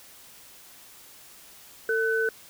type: tone pair together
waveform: sine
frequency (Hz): 448.3 / 1508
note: A4 / F#6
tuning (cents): +32 / +32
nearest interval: octave + major sixth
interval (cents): 2100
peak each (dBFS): -25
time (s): 1.89-2.29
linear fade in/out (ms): 2
effects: white hiss -50 dBFS RMS until 2.49 s